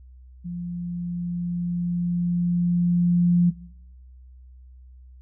sine tone with level ramp, 174.61 Hz, F3, in tune, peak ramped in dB -29 to -14 dBFS, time 0.44-3.51 s, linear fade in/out 20 ms, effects noise-tail reverb RT60 0.8 s tail -21 dB re dry + added 63 Hz sine -44 dBFS peak until 5.21 s

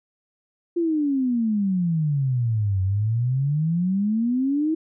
sine exponential two-way sweep, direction down then up, 349.2 to 92.9 to 324.7 Hz, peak -19 dBFS, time 0.76-4.75 s, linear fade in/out 10 ms, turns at 2.82 s, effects none

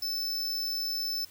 square tone, 5274 Hz, E8, in tune, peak -30 dBFS, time 0.02-1.25 s, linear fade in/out 5 ms, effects added 94 Hz sine -65 dBFS peak until 1.3 s + white hiss -55 dBFS RMS until 1.3 s

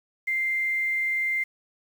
sine tone with quantisation, 2093 Hz, C7, in tune, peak -23 dBFS, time 0.27-1.44 s, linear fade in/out 10 ms, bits 8, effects none

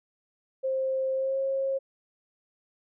sine tone with pitch glide, 528 to 539.4 Hz, C5 to C#5, +16 to -47 cents, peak -25 dBFS, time 0.63-1.79 s, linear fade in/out 20 ms, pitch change +37 cents, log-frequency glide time 1.14-1.39 s, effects none

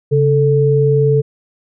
sine tone pair together, 138.59 / 440 Hz, C#3 / A4, 0 / 0 cents, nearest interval octave + minor sixth, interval 2000 cents, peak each -12 dBFS, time 0.11-1.22 s, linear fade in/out 20 ms, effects none

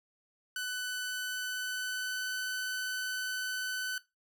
sawtooth tone with pitch glide, 1498 to 1508.4 Hz, F#6 to F#6, +21 to +33 cents, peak -30 dBFS, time 0.56-3.98 s, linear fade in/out 2 ms, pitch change +12 cents, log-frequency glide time 0.97-2.38 s, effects noise-tail reverb RT60 0.2 s tail -17 dB re dry

